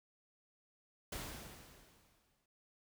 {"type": "noise with exponential decay", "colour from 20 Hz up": "pink", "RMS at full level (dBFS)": -42, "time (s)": [1.12, 2.46], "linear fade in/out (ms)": 5, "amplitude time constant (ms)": 290, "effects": []}